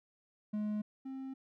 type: tone pair in turn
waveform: triangle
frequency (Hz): 210.9 / 265.7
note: G#3 / C4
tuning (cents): +27 / +27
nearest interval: major third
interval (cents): 400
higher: second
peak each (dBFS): -31 / -38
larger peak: first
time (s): 0.53-0.82 / 1.05-1.34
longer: neither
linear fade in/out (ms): 10
effects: none